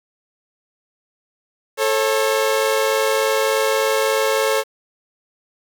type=tone pair together; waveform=sawtooth; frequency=440 / 543.4 Hz; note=A4 / C#5; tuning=0 / -35 cents; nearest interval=major third; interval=365 cents; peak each=-15 dBFS; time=1.77-4.64 s; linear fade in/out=50 ms; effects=7-bit